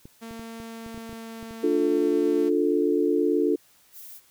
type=clicks; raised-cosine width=3 ms; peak=-30 dBFS; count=11; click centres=0.055 / 0.31 / 0.395 / 0.601 / 0.863 / 0.945 / 0.977 / 1.094 / 1.129 / 1.428 / 1.509 s
type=tone with pitch glide; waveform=sawtooth; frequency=227.5 to 224.5 Hz; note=A#3 to A3; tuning=-42 to +35 cents; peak=-33 dBFS; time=0.21-2.5 s; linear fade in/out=20 ms; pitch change=-23 cents; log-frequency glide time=0.63-2.26 s
type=chord; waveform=sine; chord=D minor; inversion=none; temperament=just; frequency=293.7 / 352.4 / 440.5 Hz; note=D4 / F4 / A4; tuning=0 / +16 / +2 cents; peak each=-24 dBFS; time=1.63-3.56 s; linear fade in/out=10 ms
type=noise; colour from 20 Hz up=violet; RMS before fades=-43 dBFS; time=3.92-4.21 s; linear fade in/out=50 ms
effects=white hiss -59 dBFS RMS until 4.3 s